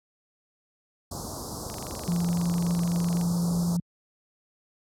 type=band-stop noise; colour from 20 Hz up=pink; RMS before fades=-35 dBFS; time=1.11-3.77 s; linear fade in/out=5 ms; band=1200 to 4500 Hz; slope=48 dB/octave
type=click train; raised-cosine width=0.2 ms; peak=-23 dBFS; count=37; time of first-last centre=1.7-3.213 s; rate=23.8 Hz
type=tone; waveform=sine; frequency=172.6 Hz; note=F3; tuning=20 cents flat; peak=-23 dBFS; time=2.08-3.8 s; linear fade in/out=5 ms
effects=high-pass 60 Hz 12 dB/octave + low-pass 12000 Hz 12 dB/octave